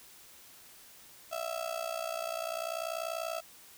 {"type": "tone with amplitude modulation", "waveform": "35% pulse", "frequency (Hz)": 659.3, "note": "E5", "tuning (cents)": 0, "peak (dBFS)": -29, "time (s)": [1.31, 3.41], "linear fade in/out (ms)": 20, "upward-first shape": "sine", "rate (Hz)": 60.4, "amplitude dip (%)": 85, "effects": ["white hiss -55 dBFS RMS until 3.77 s"]}